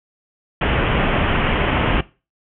pink low-pass noise, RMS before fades -18 dBFS, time 0.61-2.01 s, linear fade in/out 5 ms, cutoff 3200 Hz, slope 96 dB/octave, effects noise-tail reverb RT60 0.3 s tail -19 dB re dry

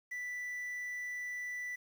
triangle tone with quantisation, 1975.5 Hz, B6, in tune, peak -36 dBFS, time 0.11-1.76 s, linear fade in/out 10 ms, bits 10, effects none

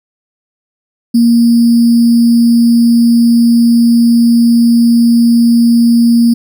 sine tone with sample-and-hold, 234.4 Hz, A#3, 10 cents sharp, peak -4 dBFS, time 1.14-6.34 s, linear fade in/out 10 ms, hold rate 4900 Hz, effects none

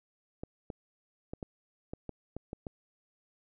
clicks, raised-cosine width 2 ms, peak -25 dBFS, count 9, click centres 0.435 / 0.702 / 1.335 / 1.428 / 1.935 / 2.093 / 2.366 / 2.531 / 2.668 s, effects none

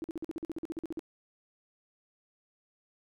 sine tone bursts, 324.8 Hz, E4, 26 cents flat, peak -33 dBFS, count 15, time 0.02-0.993 s, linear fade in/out 0 ms, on 21 ms, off 47 ms, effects none

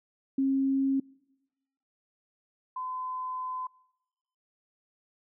sine tone pair in turn, 270.1 / 1019.8 Hz, C#4 / C6, -45 / -45 cents, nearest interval octave + major seventh, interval 2300 cents, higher second, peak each -23 / -32 dBFS, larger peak first, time 0.38-1 / 2.76-3.67 s, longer second, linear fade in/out 5 ms, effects noise-tail reverb RT60 1.0 s tail -26 dB re dry

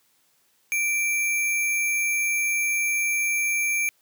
sine tone with sample-and-hold, 2344 Hz, D7, 4 cents flat, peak -21 dBFS, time 0.72-3.89 s, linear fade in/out 0 ms, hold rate 8820 Hz, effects white hiss -65 dBFS RMS until 4.01 s + high-pass 100 Hz 12 dB/octave

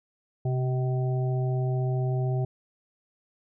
harmonic tone with a mistuned harmonic, 127.6 Hz, C3, 43 cents flat, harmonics 1 / 3 / 5 / 6, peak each -24 / -34 / -38 / -40 dBFS, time 0.45-2.45 s, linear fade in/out 5 ms, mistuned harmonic 1, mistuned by +28 cents, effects none

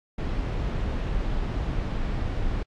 brown noise, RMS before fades -27 dBFS, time 0.18-2.63 s, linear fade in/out 5 ms, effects low-pass 4000 Hz 12 dB/octave + AAC 64 kbps

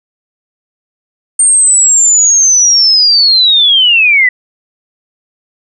sine linear sweep, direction down, 8770 to 1943 Hz, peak -4 dBFS, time 1.39-4.29 s, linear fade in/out 5 ms, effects none

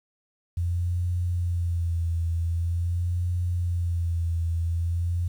sine tone with vibrato, 86 Hz, F2, 26 cents flat, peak -23 dBFS, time 0.57-5.28 s, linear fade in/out 5 ms, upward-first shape sine, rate 0.45 Hz, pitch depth 49 cents each way, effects 9-bit

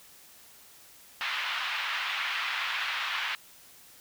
white band-pass noise, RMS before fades -32 dBFS, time 1.21-3.35 s, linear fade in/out 0 ms, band 990 to 3200 Hz, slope 24 dB/octave, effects white hiss -54 dBFS RMS until 4 s

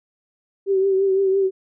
sine tone with vibrato, 386.6 Hz, G4, 24 cents flat, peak -15 dBFS, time 0.66-1.51 s, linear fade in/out 50 ms, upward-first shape triangle, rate 5.9 Hz, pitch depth 45 cents each way, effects none

